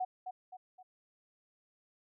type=tone with echo; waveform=sine; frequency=741 Hz; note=F#5; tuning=2 cents sharp; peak=-31 dBFS; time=0-0.05 s; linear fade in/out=10 ms; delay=260 ms; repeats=3; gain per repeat=-7 dB; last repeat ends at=0.83 s; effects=none